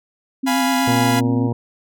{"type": "tone with vibrato", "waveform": "sine", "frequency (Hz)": 261.6, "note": "C4", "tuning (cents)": 0, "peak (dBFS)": -18, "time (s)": [0.43, 1.48], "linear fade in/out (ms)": 10, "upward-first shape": "sine", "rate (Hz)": 8.2, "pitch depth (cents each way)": 36}
{"type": "chord", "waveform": "sawtooth", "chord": "F diminished", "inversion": "none", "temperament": "equal", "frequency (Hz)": [698.5, 830.6, 987.8], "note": ["F5", "Ab5", "Cb6"], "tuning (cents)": [0, 0, 0], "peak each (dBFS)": -19, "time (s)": [0.46, 1.21], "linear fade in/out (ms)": 20}
{"type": "harmonic tone", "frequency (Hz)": 118.2, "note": "A#2", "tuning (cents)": 24, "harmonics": [1, 2, 3, 4, 5, 6, 7, 8], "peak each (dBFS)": [-20, -23, -29, -28, -36, -37, -37, -34], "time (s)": [0.87, 1.53], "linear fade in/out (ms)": 5}
{"effects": []}